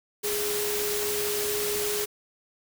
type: tone in noise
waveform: sine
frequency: 415.3 Hz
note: G#4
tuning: in tune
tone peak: -29 dBFS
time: 0.23-2.06 s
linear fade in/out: 20 ms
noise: white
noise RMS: -30 dBFS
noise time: 0.23-2.06 s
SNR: -2 dB
effects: none